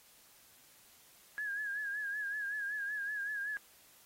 sine tone with vibrato, 1661.2 Hz, G#6, in tune, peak -35 dBFS, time 1.38-3.57 s, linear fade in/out 0 ms, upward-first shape sine, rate 5.3 Hz, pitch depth 64 cents each way, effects white hiss -62 dBFS RMS until 4.05 s + AAC 48 kbps

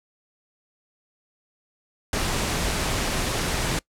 pink noise, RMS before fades -25 dBFS, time 2.13-3.79 s, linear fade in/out 2 ms, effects noise-tail reverb RT60 0.1 s tail -23 dB re dry + low-pass 10000 Hz 12 dB/octave

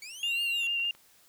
20% pulse linear two-way sweep, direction up then down, 2217 to 4421 to 3337 Hz, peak -36 dBFS, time 0.02-0.67 s, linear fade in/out 2 ms, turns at 0.43 s
sine tone with vibrato, 2781 Hz, F7, 8 cents flat, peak -27 dBFS, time 0.23-0.91 s, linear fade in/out 2 ms, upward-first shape sine, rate 6.6 Hz, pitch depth 22 cents each way
clicks, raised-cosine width 0.3 ms, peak -37 dBFS, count 5, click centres 0.634 / 0.672 / 0.8 / 0.851 / 0.95 s
effects white hiss -61 dBFS RMS until 1.28 s

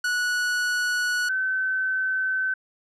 45% pulse / sine tone pair in turn, 1470 / 1528.9 Hz, F#6 / G6, -12 / -44 cents, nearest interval minor second, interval 68 cents, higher second, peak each -22 dBFS, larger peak neither, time 0.04-1.29 / 1.29-2.54 s, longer neither, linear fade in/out 5 ms, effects low-pass 9000 Hz 12 dB/octave

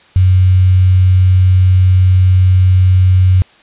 sine tone with quantisation, 92.5 Hz, F#2, in tune, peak -5 dBFS, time 0.16-3.42 s, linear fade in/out 0 ms, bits 5, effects white hiss -45 dBFS RMS until 3.62 s + resampled to 8000 Hz

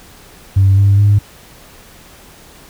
sine tone with pitch steps, 97 / 99.61 / 102.29 Hz, G2 / G2 / G#2, -18 / +28 / -26 cents, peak -5 dBFS, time 0.56-1.19 s, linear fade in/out 10 ms, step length 210 ms, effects tanh soft clip ceiling -3 dBFS + pink hiss -41 dBFS RMS until 2.69 s

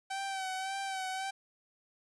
sawtooth tone with vibrato, 768 Hz, G5, 36 cents flat, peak -31 dBFS, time 0.1-1.31 s, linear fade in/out 10 ms, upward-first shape sine, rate 1.8 Hz, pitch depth 39 cents each way, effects resampled to 24000 Hz

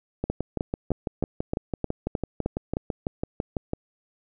two click trains, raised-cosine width 2 ms, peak -13 / -12 dBFS, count 22 / 9, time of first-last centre 0.24-3.734 / 0.3-2.769 s, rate 6.01 / 3.24 Hz, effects none

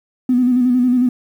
triangle tone with vibrato, 249.2 Hz, B3, 16 cents sharp, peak -7 dBFS, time 0.29-1.09 s, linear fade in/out 5 ms, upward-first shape square, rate 11 Hz, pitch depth 39 cents each way, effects tanh soft clip ceiling -9 dBFS + 8-bit

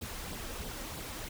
pink noise with flanger, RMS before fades -41 dBFS, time 0.01-1.29 s, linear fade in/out 10 ms, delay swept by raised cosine 0.22 to 3.82 ms, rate 3.1 Hz, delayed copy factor +0.6, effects none

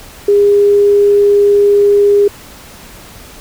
sine tone, 406.9 Hz, G#4, 35 cents flat, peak -5 dBFS, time 0.28-2.28 s, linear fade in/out 5 ms, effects pink hiss -35 dBFS RMS until 3.4 s

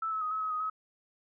sine tone with pitch steps, 1317 / 1295 / 1251 / 1288 / 1276 / 1249 / 1278 Hz, E6 / E6 / D#6 / E6 / D#6 / D#6 / D#6, -2 / -31 / +9 / -41 / +43 / +6 / +46 cents, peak -30 dBFS, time 0.02-0.699 s, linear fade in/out 5 ms, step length 97 ms, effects none

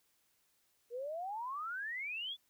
sine exponential sweep, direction up, 460.4 to 3520 Hz, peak -38 dBFS, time 0.9-2.37 s, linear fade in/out 50 ms, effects white hiss -75 dBFS RMS until 2.49 s

